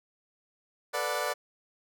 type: chord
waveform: 20% pulse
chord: B minor seventh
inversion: third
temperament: equal with one note detuned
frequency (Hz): 440 / 493.9 / 587.3 / 732.3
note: A4 / B4 / D5 / F#5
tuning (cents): 0 / 0 / 0 / -18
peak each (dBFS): -33 / -30 / -27 / -31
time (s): 0.93-1.34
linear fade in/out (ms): 20
effects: none